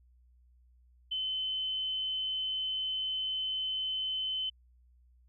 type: tone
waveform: sine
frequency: 3052 Hz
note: G7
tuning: 47 cents flat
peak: -31 dBFS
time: 1.11-4.5 s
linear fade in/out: 10 ms
effects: added 61 Hz sine -60 dBFS peak until 5.28 s